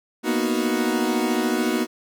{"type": "chord", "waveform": "40% pulse", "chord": "B major seventh", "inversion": "third", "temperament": "equal", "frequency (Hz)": [233.1, 246.9, 311.1, 370], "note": ["A#3", "B3", "D#4", "F#4"], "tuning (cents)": [0, 0, 0, 0], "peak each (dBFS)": -25, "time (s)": [0.23, 1.87], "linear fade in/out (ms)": 50, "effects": []}